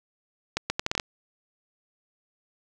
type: accelerating click train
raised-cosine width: 0.2 ms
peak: -8 dBFS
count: 8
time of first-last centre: 0.57-0.998 s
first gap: 130 ms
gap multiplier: 0.73
effects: none